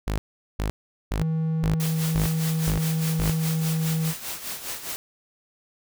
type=tone bursts; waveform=sawtooth; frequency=51.9 Hz; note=G#1; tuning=in tune; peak=-20 dBFS; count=7; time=0.07-3.3 s; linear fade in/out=0 ms; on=110 ms; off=410 ms
type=tone; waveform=triangle; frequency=160.1 Hz; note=D#3; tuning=50 cents sharp; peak=-20 dBFS; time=1.17-4.14 s; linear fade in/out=50 ms
type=noise with tremolo; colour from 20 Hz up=white; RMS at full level=-31 dBFS; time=1.8-4.96 s; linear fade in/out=0 ms; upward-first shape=sine; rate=4.9 Hz; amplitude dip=65%
effects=none